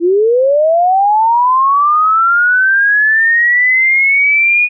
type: linear sweep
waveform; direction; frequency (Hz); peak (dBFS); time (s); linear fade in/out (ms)
sine; up; 329.6 to 2469; -7; 0-4.69; 50
effects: none